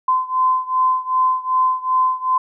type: beating tone pair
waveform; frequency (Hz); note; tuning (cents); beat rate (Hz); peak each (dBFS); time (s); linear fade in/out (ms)
sine; 1027 / 1029.6; C6 / C6; -33 / -28; 2.6; -17 / -19; 0.08-2.38; 5
effects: none